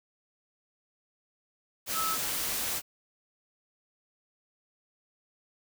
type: tone in noise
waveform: sine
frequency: 1300 Hz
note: E6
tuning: 24 cents flat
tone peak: -30 dBFS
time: 1.93-2.18 s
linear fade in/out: 50 ms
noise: white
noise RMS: -32 dBFS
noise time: 1.86-2.82 s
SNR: -1 dB
effects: none